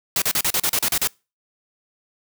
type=noise bursts; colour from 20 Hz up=white; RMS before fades=-20 dBFS; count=10; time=0.16-1.074 s; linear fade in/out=2 ms; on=59 ms; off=36 ms; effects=noise-tail reverb RT60 0.3 s tail -26 dB re dry